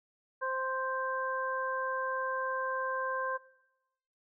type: harmonic tone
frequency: 523.3 Hz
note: C5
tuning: in tune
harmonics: 1 / 2 / 3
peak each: -36 / -34 / -36 dBFS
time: 0.41-3.38 s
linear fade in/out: 20 ms
effects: noise-tail reverb RT60 1.0 s tail -22 dB re dry